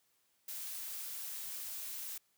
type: noise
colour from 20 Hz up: blue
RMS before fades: -43 dBFS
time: 0.48-2.18 s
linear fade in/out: 5 ms
effects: white hiss -75 dBFS RMS until 2.37 s + high-pass 60 Hz 12 dB/octave